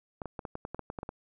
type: clicks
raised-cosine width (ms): 1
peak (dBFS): -23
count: 12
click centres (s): 0.218 / 0.257 / 0.392 / 0.452 / 0.554 / 0.651 / 0.746 / 0.793 / 0.901 / 0.988 / 1.031 / 1.091
effects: none